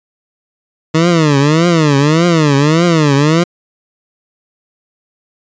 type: tone with vibrato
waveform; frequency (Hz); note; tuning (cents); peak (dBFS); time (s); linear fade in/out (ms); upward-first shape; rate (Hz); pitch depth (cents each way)
20% pulse; 155.56; D#3; 0; -3; 0.94-3.44; 10; triangle; 1.7; 230
effects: resampled to 16000 Hz